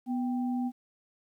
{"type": "tone pair together", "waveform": "sine", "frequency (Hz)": [246.9, 784], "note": ["B3", "G5"], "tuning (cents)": [0, 0], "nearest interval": "octave + minor sixth", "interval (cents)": 2000, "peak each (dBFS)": [-28, -39], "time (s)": [0.06, 0.72], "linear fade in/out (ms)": 50, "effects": ["11-bit"]}